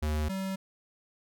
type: tone pair in turn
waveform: square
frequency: 76.2 / 191.62 Hz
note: D#2 / G3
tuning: -36 / -39 cents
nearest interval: octave + major third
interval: 1597 cents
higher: second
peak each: -28 / -32 dBFS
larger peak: first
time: 0.02-0.29 / 0.29-0.56 s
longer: neither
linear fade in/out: 10 ms
effects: none